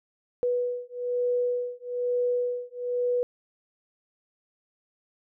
sine beating tone pair, 490 / 491.1 Hz, B4 / B4, -14 / -10 cents, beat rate 1.1 Hz, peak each -28 dBFS, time 0.43-3.23 s, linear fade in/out 0 ms, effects none

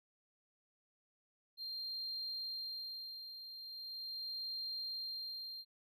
triangle tone with tremolo, 4186 Hz, C8, in tune, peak -37 dBFS, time 1.57-5.65 s, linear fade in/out 50 ms, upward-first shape sine, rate 0.4 Hz, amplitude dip 65%, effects tanh soft clip ceiling -36 dBFS

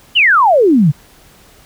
sine exponential sweep, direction down, 3136 to 133.2 Hz, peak -6 dBFS, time 0.15-0.92 s, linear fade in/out 20 ms, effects pink hiss -45 dBFS RMS until 1.65 s

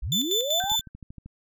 sine linear sweep, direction up, 34.65 to 898 Hz, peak -27 dBFS, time 0.02-0.76 s, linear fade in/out 10 ms
35% pulse tone with tremolo, 3520 Hz, A7, in tune, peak -20 dBFS, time 0.12-0.81 s, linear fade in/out 2 ms, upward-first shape square, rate 5.2 Hz, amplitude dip 65%
sine tone with exponential decay, 1548 Hz, G6, 22 cents flat, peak -29 dBFS, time 0.6-0.89 s, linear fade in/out 2 ms, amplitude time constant 61 ms
click train, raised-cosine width 5 ms, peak -29 dBFS, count 9, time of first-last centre 0.64-1.26 s, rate 12.9 Hz
effects none

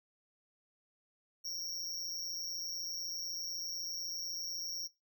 square tone with amplitude modulation, 5588 Hz, F8, in tune, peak -34 dBFS, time 1.44-4.88 s, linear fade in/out 20 ms, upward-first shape sine, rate 172 Hz, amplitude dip 100%, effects noise-tail reverb RT60 0.2 s tail -19 dB re dry

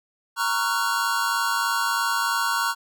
square chord, Gb major seventh, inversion first, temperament equal with one note detuned, 932.3 / 1108.7 / 1376.9 / 1480 Hz, Bb5 / Db6 / F6 / Gb6, 0 / 0 / -25 / 0 cents, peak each -28 dBFS, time 0.36-2.75 s, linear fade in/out 50 ms, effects none

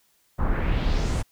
brown noise with low-pass filter sweep, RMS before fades -23 dBFS, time 0.38-1.23 s, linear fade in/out 20 ms, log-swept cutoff 1100 to 10000 Hz, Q 2.1, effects white hiss -65 dBFS RMS until 1.31 s

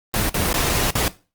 pink noise with dropouts, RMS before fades -20 dBFS, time 0.14-1.08 s, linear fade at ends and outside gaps 0 ms, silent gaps 0.293-0.343 / 0.528-0.542 / 0.693-0.697 / 0.906-0.954 s, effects noise-tail reverb RT60 0.3 s tail -17 dB re dry + Opus 24 kbps

